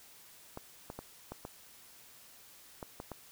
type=clicks; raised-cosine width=1 ms; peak=-27 dBFS; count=8; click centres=0.574 / 0.901 / 0.99 / 1.32 / 1.451 / 2.828 / 3.001 / 3.117 s; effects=white hiss -57 dBFS RMS until 3.31 s